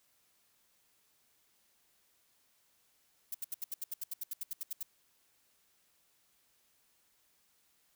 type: noise bursts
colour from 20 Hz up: violet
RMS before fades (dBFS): -38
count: 16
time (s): 3.32-4.83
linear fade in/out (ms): 5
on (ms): 25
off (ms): 74
effects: white hiss -72 dBFS RMS until 7.95 s